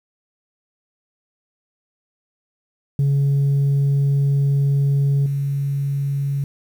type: tone with level steps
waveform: sine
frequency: 139.9 Hz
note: C#3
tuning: 16 cents sharp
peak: -12 / -18 dBFS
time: 2.99-6.44 s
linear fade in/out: 2 ms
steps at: 5.26 s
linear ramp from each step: 2 ms
effects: tanh soft clip ceiling -13 dBFS + 8-bit